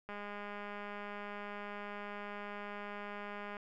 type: click train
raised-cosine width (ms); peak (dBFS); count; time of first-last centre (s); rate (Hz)
0.5; -30; 714; 0.09-3.568; 205
effects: none